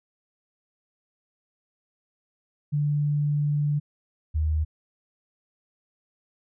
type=tone pair in turn; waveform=sine; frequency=146.83 / 77.64 Hz; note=D3 / D#2; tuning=0 / -3 cents; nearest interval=major seventh; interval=1103 cents; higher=first; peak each=-21 dBFS; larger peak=neither; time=2.72-3.8 / 4.34-4.65 s; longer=first; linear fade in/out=20 ms; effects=none